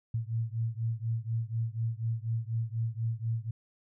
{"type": "beating tone pair", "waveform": "sine", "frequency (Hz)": [112.2, 116.3], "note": ["A2", "A#2"], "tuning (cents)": [34, -4], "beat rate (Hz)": 4.1, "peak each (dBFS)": [-32, -33], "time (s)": [0.14, 3.51], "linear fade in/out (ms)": 5, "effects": []}